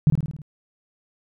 sine tone with echo, 151.3 Hz, D#3, 48 cents flat, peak -11 dBFS, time 0.07-0.1 s, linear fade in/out 0 ms, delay 53 ms, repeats 6, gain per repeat -4 dB, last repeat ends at 0.418 s, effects none

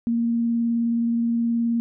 sine tone with vibrato, 233.1 Hz, A#3, in tune, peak -19 dBFS, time 0.07-1.8 s, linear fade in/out 0 ms, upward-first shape square, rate 19 Hz, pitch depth 9 cents each way, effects none

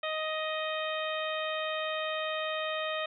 harmonic tone with a mistuned harmonic, 625 Hz, D#5, 8 cents sharp, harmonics 1 / 2 / 3 / 4 / 5 / 6, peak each -34 / -37 / -39 / -40 / -41 / -42 dBFS, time 0.03-3.06 s, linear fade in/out 5 ms, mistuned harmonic 6, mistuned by -24 cents, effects none

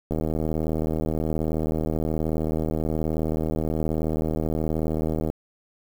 click train, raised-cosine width 2 ms, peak -13 dBFS, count 410, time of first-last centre 0.11-5.3 s, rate 78.8 Hz, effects 7-bit

